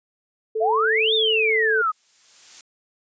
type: tone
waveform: sine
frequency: 440 Hz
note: A4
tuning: in tune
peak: -21 dBFS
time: 0.55-1.82 s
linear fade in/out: 10 ms
type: exponential two-way sweep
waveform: sine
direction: up then down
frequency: 622.3 to 3715 to 1226 Hz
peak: -18 dBFS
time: 0.6-1.92 s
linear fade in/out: 20 ms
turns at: 1.14 s
type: noise with exponential growth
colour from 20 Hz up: blue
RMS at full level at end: -37 dBFS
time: 1.36-2.61 s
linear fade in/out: 2 ms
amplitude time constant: 270 ms
effects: resampled to 16000 Hz